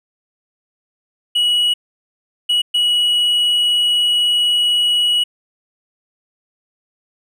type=tone bursts at uneven times; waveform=triangle; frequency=2921 Hz; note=F#7; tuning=23 cents flat; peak=-11 dBFS; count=3; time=1.35-1.74 / 2.49-2.62 / 2.74-5.24 s; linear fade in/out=10 ms; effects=none